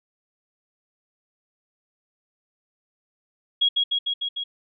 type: tone with echo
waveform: sine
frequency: 3305 Hz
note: G#7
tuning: 9 cents flat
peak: -16 dBFS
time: 3.61-3.69 s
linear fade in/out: 10 ms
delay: 150 ms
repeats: 5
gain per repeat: -2 dB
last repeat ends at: 4.44 s
effects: none